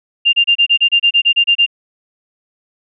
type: tone bursts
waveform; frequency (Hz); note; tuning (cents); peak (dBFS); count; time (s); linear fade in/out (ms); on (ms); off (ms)
sine; 2795; F7; +1; -7; 13; 0.25-1.664; 20; 82; 29
effects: none